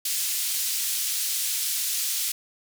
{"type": "band-pass noise", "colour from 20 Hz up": "white", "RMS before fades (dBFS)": -27, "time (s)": [0.05, 2.32], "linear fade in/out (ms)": 5, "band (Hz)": [3300, 15000], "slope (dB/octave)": 12, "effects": []}